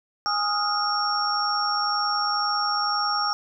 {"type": "tone cluster", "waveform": "sine", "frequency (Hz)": [824, 1245, 1325, 1407, 5510], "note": ["G#5", "D#6", "E6", "F6", "F8"], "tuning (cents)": [-14, 1, 9, 12, -24], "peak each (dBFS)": [-28, -26, -35, -33, -26], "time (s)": [0.26, 3.33], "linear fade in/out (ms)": 0, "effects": []}